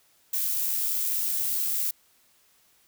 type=noise with amplitude modulation; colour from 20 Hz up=violet; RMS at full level=-26 dBFS; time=0.33-1.91 s; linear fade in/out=5 ms; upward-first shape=sine; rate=83.6 Hz; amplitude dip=25%; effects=white hiss -63 dBFS RMS until 2.87 s